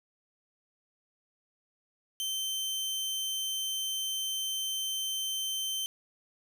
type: tone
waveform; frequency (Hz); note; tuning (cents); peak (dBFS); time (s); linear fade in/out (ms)
sawtooth; 3100; G7; -20; -28; 2.2-5.86; 0
effects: none